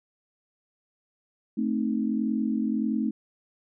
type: chord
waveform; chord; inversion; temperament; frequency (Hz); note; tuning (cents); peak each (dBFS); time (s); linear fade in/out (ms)
sine; A diminished; none; equal; 220 / 261.6 / 311.1; A3 / C4 / Eb4; 0 / 0 / 0; -26 / -29 / -31; 1.57-3.11; 10
effects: none